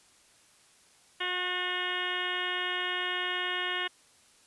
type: harmonic tone with a mistuned harmonic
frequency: 360.9 Hz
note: F#4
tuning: 43 cents flat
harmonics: 1 / 2 / 3 / 4 / 5 / 6 / 7 / 8 / 9 / 10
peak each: -40 / -42 / -39 / -39 / -35 / -39 / -46 / -35 / -40 / -45 dBFS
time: 1.2-3.88 s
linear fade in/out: 10 ms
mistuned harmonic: 4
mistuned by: +25 cents
effects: white hiss -61 dBFS RMS until 4.46 s + resampled to 24000 Hz